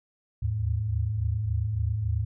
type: tone cluster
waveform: sine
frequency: 76.2 / 79.7 / 107.1 Hz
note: D#2 / D#2 / A2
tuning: -36 / +42 / -46 cents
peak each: -33 / -31 / -26 dBFS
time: 0.42-2.25 s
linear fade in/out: 10 ms
effects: none